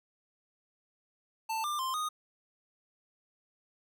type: tone with pitch steps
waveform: square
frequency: 888 / 1193 / 1047 / 1238 Hz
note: A5 / D6 / C6 / D#6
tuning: +16 / +27 / +1 / -9 cents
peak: -32 dBFS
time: 1.49-2.09 s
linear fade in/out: 10 ms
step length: 150 ms
effects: none